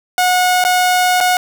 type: tone with dropouts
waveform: sawtooth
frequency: 728 Hz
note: F#5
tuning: 28 cents flat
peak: -7 dBFS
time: 0.18-1.37 s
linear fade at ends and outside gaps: 1 ms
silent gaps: 0.64-0.649 / 1.204-1.209 s
effects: none